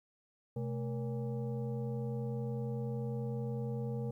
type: tone with frequency modulation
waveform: sine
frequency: 127 Hz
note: B2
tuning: 49 cents sharp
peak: -34 dBFS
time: 0.56-4.11 s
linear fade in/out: 5 ms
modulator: 345 Hz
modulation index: 0.98
effects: 12-bit